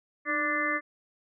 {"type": "harmonic tone with a mistuned harmonic", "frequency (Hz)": 293.7, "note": "D4", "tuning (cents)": 0, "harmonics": [1, 2, 4, 5, 6, 7], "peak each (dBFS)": [-35, -36, -32, -39, -30, -31], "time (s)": [0.25, 0.81], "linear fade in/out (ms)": 50, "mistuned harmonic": 1, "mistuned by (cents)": 61, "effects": []}